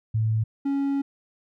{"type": "tone pair in turn", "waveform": ["sine", "triangle"], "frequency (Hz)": [110.3, 277.9], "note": ["A2", "C#4"], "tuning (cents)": [5, 4], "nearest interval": "octave + major third", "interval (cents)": 1599, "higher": "second", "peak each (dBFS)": [-20, -20], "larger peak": "neither", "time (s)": [[0.14, 0.44], [0.65, 1.02]], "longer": "second", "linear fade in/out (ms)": 10, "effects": []}